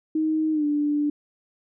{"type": "tone with pitch glide", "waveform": "sine", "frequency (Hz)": [313.4, 294.1], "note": ["D#4", "D4"], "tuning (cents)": [13, 3], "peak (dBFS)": -20, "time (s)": [0.15, 1.1], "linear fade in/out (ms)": 5, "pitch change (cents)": -110, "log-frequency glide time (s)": [0.52, 0.65], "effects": []}